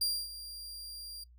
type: tone with ADSR envelope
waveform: sawtooth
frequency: 4766 Hz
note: D8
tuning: 25 cents sharp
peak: -25 dBFS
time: 0.01-1.24 s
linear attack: 6 ms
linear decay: 260 ms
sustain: -15 dB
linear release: 7 ms
effects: noise-tail reverb RT60 0.1 s tail -22 dB re dry + added 60 Hz sine -55 dBFS peak until 1.38 s